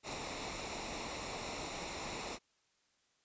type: noise with comb filter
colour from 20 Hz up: pink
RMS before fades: -42 dBFS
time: 0.03-2.39 s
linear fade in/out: 50 ms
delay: 0.63 ms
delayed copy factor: -0.6
effects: white hiss -75 dBFS RMS until 3.24 s + resampled to 16000 Hz